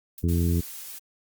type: noise with exponential decay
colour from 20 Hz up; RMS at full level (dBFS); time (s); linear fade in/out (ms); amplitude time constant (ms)
violet; -36; 0.18-0.28; 1; 21
type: harmonic tone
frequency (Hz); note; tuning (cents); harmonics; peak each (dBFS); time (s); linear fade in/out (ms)
85.3; F2; -40; 1 / 2 / 3 / 4 / 5; -22 / -26 / -30 / -33 / -37; 0.23-0.61; 10
type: noise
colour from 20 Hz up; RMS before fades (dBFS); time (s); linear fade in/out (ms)
blue; -39; 0.28-0.99; 10
effects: Opus 48 kbps